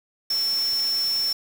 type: tone in noise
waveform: sine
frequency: 5400 Hz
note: E8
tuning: 41 cents sharp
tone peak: -21 dBFS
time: 0.3-1.33 s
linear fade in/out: 5 ms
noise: white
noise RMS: -36 dBFS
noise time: 0.3-1.33 s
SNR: +12 dB
effects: none